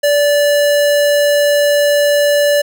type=tone; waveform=square; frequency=581 Hz; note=D5; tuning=19 cents flat; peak=-10 dBFS; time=0.03-2.62 s; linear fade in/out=10 ms; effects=none